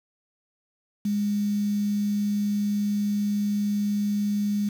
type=tone with quantisation; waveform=sine; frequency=205.5 Hz; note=G#3; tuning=18 cents flat; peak=-22 dBFS; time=1.05-4.69 s; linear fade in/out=5 ms; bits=7; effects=none